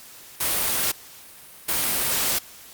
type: noise bursts at uneven times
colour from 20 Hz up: white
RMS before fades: -23 dBFS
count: 2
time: 0.4-0.92 / 1.68-2.39 s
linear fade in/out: 10 ms
effects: white hiss -45 dBFS RMS until 2.73 s + Opus 48 kbps